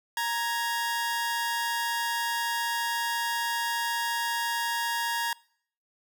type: tone pair together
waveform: sawtooth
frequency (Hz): 934.6 / 1664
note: A#5 / G#6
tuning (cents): +4 / +3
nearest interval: minor seventh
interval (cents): 999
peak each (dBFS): -25 / -28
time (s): 0.17-5.33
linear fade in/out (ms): 2
effects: noise-tail reverb RT60 0.6 s tail -24 dB re dry